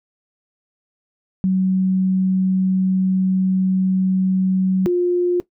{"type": "tone pair in turn", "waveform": "sine", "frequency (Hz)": [187.8, 354.5], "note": ["F#3", "F4"], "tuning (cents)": [26, 26], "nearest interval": "major seventh", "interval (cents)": 1100, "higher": "second", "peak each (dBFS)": -14, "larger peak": "neither", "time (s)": [[1.44, 4.86], [4.86, 5.4]], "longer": "first", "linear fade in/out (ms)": 0, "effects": ["noise-tail reverb RT60 0.1 s tail -17 dB re dry"]}